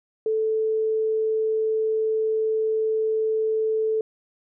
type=tone; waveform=sine; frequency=438.7 Hz; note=A4; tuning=5 cents flat; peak=-20 dBFS; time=0.26-4.01 s; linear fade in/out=2 ms; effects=none